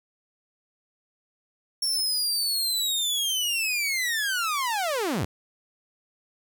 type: linear sweep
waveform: sawtooth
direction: down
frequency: 5490 to 66.2 Hz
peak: -21 dBFS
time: 1.82-5.25 s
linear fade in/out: 5 ms
effects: 9-bit